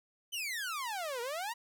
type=exponential two-way sweep; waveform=sawtooth; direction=down then up; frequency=3102 to 459.7 to 984 Hz; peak=-32 dBFS; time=0.32-1.54 s; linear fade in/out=20 ms; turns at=1.21 s; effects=none